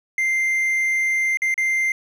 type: tone with dropouts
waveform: triangle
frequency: 2091 Hz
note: C7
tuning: 2 cents flat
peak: -16 dBFS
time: 0.18-1.92 s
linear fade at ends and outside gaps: 2 ms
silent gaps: 1.372-1.419 / 1.542-1.578 s
effects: none